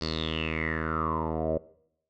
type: tone with low-pass filter sweep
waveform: 10% pulse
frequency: 79.6 Hz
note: D#2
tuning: 40 cents sharp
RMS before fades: -30 dBFS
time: 0.01-1.58 s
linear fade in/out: 5 ms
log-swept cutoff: 4800 to 570 Hz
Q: 9.8
effects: noise-tail reverb RT60 0.7 s tail -19 dB re dry